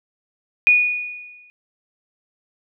sine tone with exponential decay, 2461 Hz, D#7, 20 cents flat, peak -8 dBFS, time 0.67-1.5 s, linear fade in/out 0 ms, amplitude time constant 180 ms, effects none

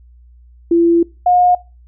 sine tone pair in turn, 338.7 / 717.7 Hz, E4 / F5, +47 / +47 cents, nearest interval octave + minor second, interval 1300 cents, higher second, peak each -8 dBFS, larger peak neither, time 0.71-1.03 / 1.26-1.55 s, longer first, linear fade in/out 5 ms, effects noise-tail reverb RT60 0.3 s tail -23 dB re dry + added 60 Hz sine -41 dBFS peak until 1.87 s

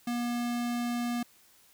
square tone, 239.8 Hz, A#3, 49 cents sharp, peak -30 dBFS, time 0.07-1.23 s, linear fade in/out 5 ms, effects white hiss -61 dBFS RMS until 1.73 s

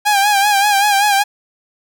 sawtooth tone with vibrato, 812 Hz, G#5, 39 cents flat, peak -7 dBFS, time 0.05-1.24 s, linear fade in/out 20 ms, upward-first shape sine, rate 5.2 Hz, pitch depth 63 cents each way, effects none

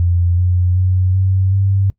sine tone with pitch steps, 87.31 / 89.76 / 92.29 / 94.88 / 97.55 Hz, F2 / F2 / F#2 / F#2 / G2, 0 / +48 / -4 / +44 / -8 cents, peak -11 dBFS, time 0-1.9 s, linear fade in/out 0 ms, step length 380 ms, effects noise-tail reverb RT60 0.1 s tail -20 dB re dry

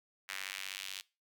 square tone with high-pass filter sweep, 48 Hz, G1, 36 cents flat, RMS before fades -43 dBFS, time 0.28-1.02 s, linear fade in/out 20 ms, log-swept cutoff 1900 to 3200 Hz, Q 1.7, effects noise-tail reverb RT60 0.3 s tail -22 dB re dry

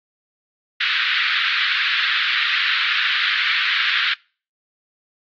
pink band-pass noise, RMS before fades -20 dBFS, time 0.8-4.14 s, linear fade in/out 10 ms, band 1400 to 4000 Hz, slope 48 dB/octave, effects noise-tail reverb RT60 0.4 s tail -26 dB re dry + AAC 32 kbps

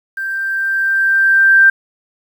sine tone with level ramp, 1574 Hz, G6, 7 cents sharp, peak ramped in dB -19 to -4 dBFS, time 0.17-1.7 s, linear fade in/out 5 ms, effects 7-bit

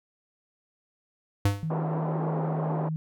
square tone with exponential decay, 100.5 Hz, G2, 44 cents sharp, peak -18 dBFS, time 1.45-1.71 s, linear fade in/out 5 ms, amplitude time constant 56 ms
sine tone with pitch glide, 159.1 to 157.91 Hz, D#3 to D#3, +39 to +26 cents, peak -27 dBFS, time 1.63-2.96 s, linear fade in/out 0 ms, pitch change -13 cents, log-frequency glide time 2.4-2.55 s
white band-pass noise, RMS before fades -33 dBFS, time 1.7-2.89 s, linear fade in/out 5 ms, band 230 to 860 Hz, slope 24 dB/octave
effects none

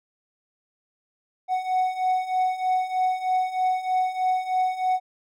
triangle beating tone pair, 740 / 743.2 Hz, F#5 / F#5, 0 / +7 cents, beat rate 3.2 Hz, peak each -25 / -21 dBFS, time 1.48-5 s, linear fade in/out 50 ms, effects none

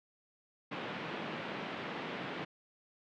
pink band-pass noise, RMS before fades -41 dBFS, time 0.71-2.45 s, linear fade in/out 10 ms, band 160 to 3200 Hz, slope 24 dB/octave, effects none

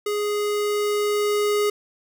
square tone with level ramp, 415.3 Hz, G#4, in tune, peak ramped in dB -23 to -19 dBFS, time 0.06-1.7 s, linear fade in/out 5 ms, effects none

